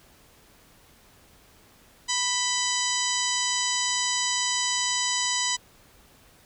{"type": "harmonic tone with a mistuned harmonic", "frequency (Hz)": 987.8, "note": "B5", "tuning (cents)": 0, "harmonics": [1, 2, 3, 4, 5, 6, 7, 8], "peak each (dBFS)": [-32, -32, -32, -32, -32, -32, -32, -32], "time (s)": [2.08, 5.57], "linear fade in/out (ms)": 20, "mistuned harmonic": 3, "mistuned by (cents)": 51, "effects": ["pink hiss -56 dBFS RMS until 6.45 s"]}